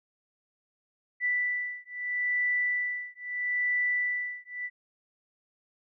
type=beating tone pair; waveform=sine; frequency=1975 / 1975.77 Hz; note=B6 / B6; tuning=0 / 0 cents; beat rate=0.77 Hz; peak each=-30 dBFS; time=1.2-4.7 s; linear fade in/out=50 ms; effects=none